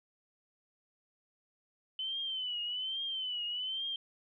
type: tone with vibrato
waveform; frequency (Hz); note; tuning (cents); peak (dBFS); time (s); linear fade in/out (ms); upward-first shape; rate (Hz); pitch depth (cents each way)
sine; 3038; F#7; +45; -34; 1.99-3.96; 2; triangle; 1.2; 110
effects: none